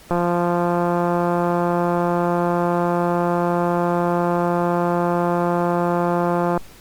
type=click train; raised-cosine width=1 ms; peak=-7 dBFS; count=1126; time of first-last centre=0.11-6.576 s; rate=174 Hz; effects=pink hiss -46 dBFS RMS until 6.8 s + Opus 48 kbps